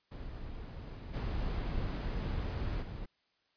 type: noise with level steps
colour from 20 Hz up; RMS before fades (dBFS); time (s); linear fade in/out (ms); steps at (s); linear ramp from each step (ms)
brown; -44 / -35 / -42; 0.11-3.06; 10; 1.13 / 2.81; 20
effects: white hiss -75 dBFS RMS until 3.56 s + resampled to 11025 Hz